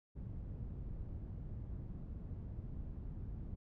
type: low-pass noise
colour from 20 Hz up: white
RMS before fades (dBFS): -45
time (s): 0.15-3.56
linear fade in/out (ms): 20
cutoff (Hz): 100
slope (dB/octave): 12
effects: none